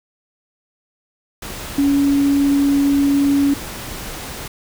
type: tone in noise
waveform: sine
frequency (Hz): 281.2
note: C#4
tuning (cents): +25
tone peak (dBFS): -12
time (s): 1.78-3.54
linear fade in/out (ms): 5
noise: pink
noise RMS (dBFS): -30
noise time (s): 1.42-4.48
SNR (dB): +15
effects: none